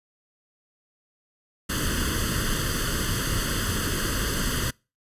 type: noise with comb filter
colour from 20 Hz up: pink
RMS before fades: -26 dBFS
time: 1.69-4.71 s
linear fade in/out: 10 ms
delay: 0.64 ms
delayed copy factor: +0.9
effects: noise-tail reverb RT60 0.3 s tail -26 dB re dry + resampled to 32000 Hz